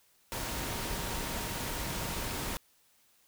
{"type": "tone in noise", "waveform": "sine", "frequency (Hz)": 932.3, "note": "A#5", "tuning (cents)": 0, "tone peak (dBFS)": -47, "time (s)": [0.32, 2.57], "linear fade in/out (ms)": 0, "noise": "pink", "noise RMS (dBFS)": -36, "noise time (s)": [0.32, 2.57], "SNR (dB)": -14, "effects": ["white hiss -67 dBFS RMS until 3.27 s"]}